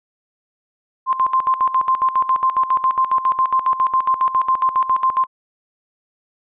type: tone with tremolo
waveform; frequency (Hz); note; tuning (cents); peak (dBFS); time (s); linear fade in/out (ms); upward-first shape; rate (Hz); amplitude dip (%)
sine; 1046.5; C6; 0; -12; 1.06-5.27; 50; square; 7.3; 75
effects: resampled to 8000 Hz